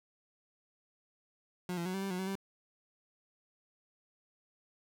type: tone with pitch steps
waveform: 30% pulse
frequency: 179.8 / 170.7 / 184.5 / 193.3 / 195.7 / 181.5 / 189.3 / 194.6 Hz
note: F#3 / F3 / F#3 / G3 / G3 / F#3 / F#3 / G3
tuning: -49 / -39 / -5 / -24 / -3 / -33 / +40 / -12 cents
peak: -32 dBFS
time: 1.69-2.354 s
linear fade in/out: 2 ms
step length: 83 ms
effects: none